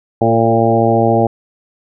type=harmonic tone with a mistuned harmonic; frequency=114.5 Hz; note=A#2; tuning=31 cents flat; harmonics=1 / 2 / 3 / 4 / 5 / 6 / 7; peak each=-17 / -17 / -17 / -17 / -17 / -17 / -17 dBFS; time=0.21-1.27 s; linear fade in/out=5 ms; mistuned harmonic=4; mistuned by=-18 cents; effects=none